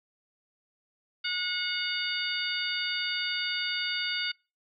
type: harmonic tone with a mistuned harmonic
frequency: 726 Hz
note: F#5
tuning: 33 cents flat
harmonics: 2 / 3 / 4 / 5 / 6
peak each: -35 / -35 / -35 / -35 / -35 dBFS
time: 1.24-4.32 s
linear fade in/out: 10 ms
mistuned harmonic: 6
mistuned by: +97 cents
effects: noise-tail reverb RT60 0.3 s tail -26 dB re dry